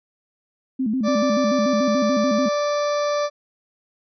sine tone with vibrato, 237.3 Hz, A#3, 31 cents sharp, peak -19 dBFS, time 0.79-2.49 s, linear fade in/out 10 ms, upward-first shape square, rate 6.9 Hz, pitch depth 170 cents each way
harmonic tone, 586 Hz, D5, 4 cents flat, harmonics 1 / 2 / 3 / 4 / 6 / 7 / 8 / 9 / 10, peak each -20 / -26 / -36 / -38 / -40 / -41 / -38 / -44 / -40 dBFS, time 1.03-3.3 s, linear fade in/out 50 ms
effects none

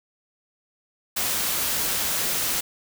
white noise, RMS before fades -25 dBFS, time 1.16-2.61 s, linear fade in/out 10 ms, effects none

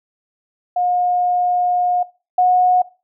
sine tone pair in turn, 717 / 727.8 Hz, F5 / F#5, +45 / -29 cents, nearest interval unison, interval 26 cents, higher second, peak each -15 / -10 dBFS, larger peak second, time 0.76-2.03 / 2.38-2.82 s, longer first, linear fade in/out 5 ms, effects noise-tail reverb RT60 0.3 s tail -19 dB re dry

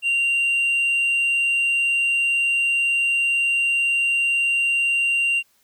sine tone with tanh clipping, 2769 Hz, F7, 15 cents flat, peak -18 dBFS, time 0.02-5.43 s, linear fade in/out 50 ms, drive 2 dB, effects white hiss -62 dBFS RMS until 5.63 s

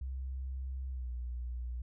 sine tone with pitch glide, 65.41 to 60.68 Hz, C2 to B1, 0 to -30 cents, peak -36 dBFS, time 0.01-1.82 s, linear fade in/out 5 ms, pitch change -130 cents, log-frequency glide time 0.9-1.1 s, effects none

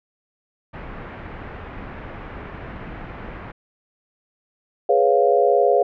pink low-pass noise, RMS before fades -35 dBFS, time 0.73-3.52 s, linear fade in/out 10 ms, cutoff 2200 Hz, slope 24 dB/octave
sine chord, C# dominant seventh, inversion second, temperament equal, 415.3 / 493.9 / 554.4 / 698.5 Hz, G#4 / B4 / C#5 / E#5, 0 / 0 / 0 / 0 cents, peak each -19 dBFS, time 4.89-5.83 s, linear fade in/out 5 ms
effects none

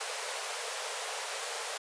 pink high-pass noise, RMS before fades -37 dBFS, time 0-1.78 s, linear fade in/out 10 ms, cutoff 430 Hz, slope 96 dB/octave, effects resampled to 22050 Hz

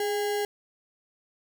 sine tone with sample-and-hold, 415.3 Hz, G#4, in tune, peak -25 dBFS, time 0-0.45 s, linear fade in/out 2 ms, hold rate 1225 Hz, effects none

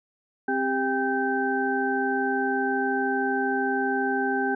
sine tone cluster, 263.5 / 396.3 / 798 / 1550 Hz, C4 / G4 / G5 / G6, +12 / +19 / +31 / -20 cents, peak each -28 dBFS, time 0.48-4.55 s, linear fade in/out 5 ms, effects none

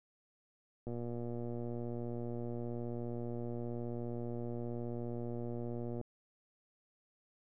click train, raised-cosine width 2 ms, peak -29 dBFS, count 613, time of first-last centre 0.87-6.013 s, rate 119 Hz, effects none

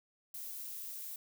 violet noise, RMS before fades -44 dBFS, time 0.34-1.16 s, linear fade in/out 2 ms, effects none

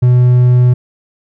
triangle tone, 124.1 Hz, B2, 9 cents sharp, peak -3 dBFS, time 0.02-0.74 s, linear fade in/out 10 ms, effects none

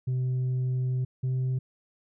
sine tone pair in turn, 127.7 / 128.96 Hz, C3 / C3, -42 / -25 cents, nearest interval unison, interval 17 cents, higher second, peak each -22 / -22 dBFS, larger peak neither, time 0.07-1.05 / 1.23-1.59 s, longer first, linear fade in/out 10 ms, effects tanh soft clip ceiling -24 dBFS

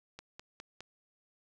click train, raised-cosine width 0.2 ms, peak -28 dBFS, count 4, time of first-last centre 0.19-0.806 s, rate 4.87 Hz, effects none

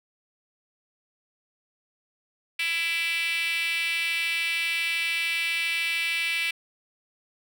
5% pulse tone with high-pass filter, 332.9 Hz, E4, 17 cents sharp, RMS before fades -27 dBFS, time 2.59-6.51 s, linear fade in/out 5 ms, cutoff 2400 Hz, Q 5.1, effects none

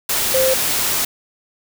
sine tone in noise, 523.3 Hz, C5, in tune, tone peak -14 dBFS, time 0.34-0.54 s, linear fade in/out 5 ms, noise white, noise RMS -19 dBFS, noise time 0.09-1.05 s, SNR +2 dB, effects none

